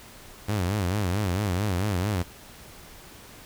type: tone with vibrato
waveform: sawtooth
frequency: 96.7 Hz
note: G2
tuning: 23 cents flat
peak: -20 dBFS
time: 0.48-2.23 s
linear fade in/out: 10 ms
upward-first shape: sine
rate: 4.5 Hz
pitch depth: 180 cents each way
effects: pink hiss -47 dBFS RMS until 3.45 s